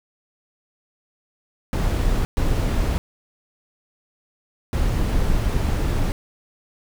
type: noise bursts at uneven times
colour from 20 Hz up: brown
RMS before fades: -20 dBFS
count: 3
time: 1.73-2.25 / 2.37-2.98 / 4.73-6.12 s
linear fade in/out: 0 ms
effects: none